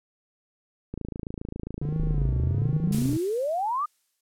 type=click train; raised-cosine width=3 ms; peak=-20 dBFS; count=61; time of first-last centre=0.94-3.13 s; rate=27.4 Hz
type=tone with vibrato; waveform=triangle; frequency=140.7 Hz; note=C#3; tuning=26 cents sharp; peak=-24 dBFS; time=1.82-3.17 s; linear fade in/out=2 ms; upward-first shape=sine; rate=1.3 Hz; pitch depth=210 cents each way
type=exponential sweep; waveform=sine; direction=up; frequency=32.6 to 1250 Hz; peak=-24 dBFS; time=1.99-3.86 s; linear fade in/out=10 ms
type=noise with exponential decay; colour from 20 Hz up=blue; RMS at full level=-33 dBFS; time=2.92-4.21 s; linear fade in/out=5 ms; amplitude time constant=280 ms
effects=low-pass 11000 Hz 12 dB/octave